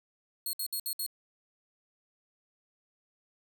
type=tone bursts; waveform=5% pulse; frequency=4300 Hz; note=C8; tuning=47 cents sharp; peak=-25 dBFS; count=5; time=0.46-1.064 s; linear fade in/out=2 ms; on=72 ms; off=61 ms; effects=10-bit